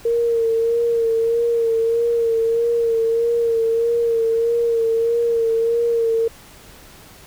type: tone with vibrato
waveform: sine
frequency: 461.3 Hz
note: A#4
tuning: 18 cents flat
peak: -15 dBFS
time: 0.05-6.28 s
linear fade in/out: 5 ms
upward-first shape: sine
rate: 1.6 Hz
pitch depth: 31 cents each way
effects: pink hiss -44 dBFS RMS until 7.26 s